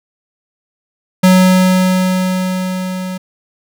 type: tone with level ramp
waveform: square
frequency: 185 Hz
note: F#3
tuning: in tune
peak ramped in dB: -5 to -21 dBFS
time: 1.23-3.18 s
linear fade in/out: 10 ms
effects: none